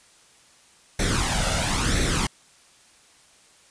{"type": "noise with flanger", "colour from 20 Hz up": "pink", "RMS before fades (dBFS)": -23, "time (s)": [0.99, 2.27], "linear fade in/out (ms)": 5, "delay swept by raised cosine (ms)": [0.5, 1.45], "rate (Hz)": 0.99, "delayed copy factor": 0.65, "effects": ["white hiss -55 dBFS RMS until 3.7 s", "resampled to 22050 Hz"]}